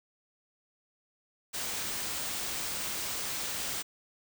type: band-stop noise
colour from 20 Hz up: white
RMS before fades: -35 dBFS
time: 1.53-3.83 s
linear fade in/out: 20 ms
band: 10000 to 14000 Hz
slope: 96 dB/octave
effects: none